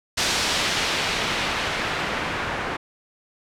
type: noise with low-pass filter sweep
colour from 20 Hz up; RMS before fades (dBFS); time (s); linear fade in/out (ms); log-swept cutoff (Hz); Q
white; -25; 0.17-2.77; 10; 5400 to 1500; 0.87
effects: none